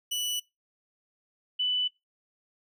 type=tone pair in turn; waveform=sawtooth / sine; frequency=2960 / 2987 Hz; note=F#7 / F#7; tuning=0 / +16 cents; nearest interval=unison; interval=16 cents; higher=second; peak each=-25 dBFS; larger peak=neither; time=0.11-0.4 / 1.59-1.88 s; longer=neither; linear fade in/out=10 ms; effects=noise-tail reverb RT60 0.2 s tail -21 dB re dry